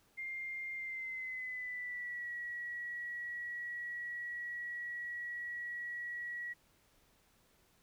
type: tone with pitch glide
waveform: sine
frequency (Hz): 2109 to 1922.8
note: C7 to B6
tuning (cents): +13 to -47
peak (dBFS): -39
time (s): 0.17-6.54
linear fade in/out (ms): 20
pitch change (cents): -160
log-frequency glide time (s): 0.74-2.3
effects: pink hiss -70 dBFS RMS until 7.82 s